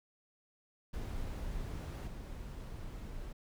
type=noise with level steps; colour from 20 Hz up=brown; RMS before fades=-40 / -44 dBFS; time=0.93-3.33 s; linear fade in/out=10 ms; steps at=2.07 s; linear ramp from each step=5 ms; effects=none